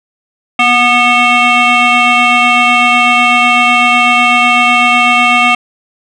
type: tone with frequency modulation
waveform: sine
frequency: 1711 Hz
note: A6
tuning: 49 cents flat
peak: -3 dBFS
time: 0.59-5.55 s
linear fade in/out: 5 ms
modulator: 490 Hz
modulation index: 2.5
effects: tanh soft clip ceiling -4 dBFS